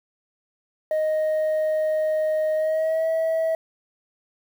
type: tone with pitch glide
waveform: sine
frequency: 622.3 to 647.6 Hz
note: D#5 to E5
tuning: 0 to -31 cents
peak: -17 dBFS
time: 0.91-3.55 s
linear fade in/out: 2 ms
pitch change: +69 cents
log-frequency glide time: 2.55-3.07 s
effects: tanh soft clip ceiling -19 dBFS + 8-bit